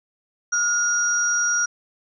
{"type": "tone pair together", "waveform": "sine", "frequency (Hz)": [1416, 5735], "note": ["F6", "F8"], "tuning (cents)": [23, 45], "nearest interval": "2 octaves", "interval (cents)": 2422, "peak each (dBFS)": -21, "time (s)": [0.52, 1.66], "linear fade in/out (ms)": 10, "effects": []}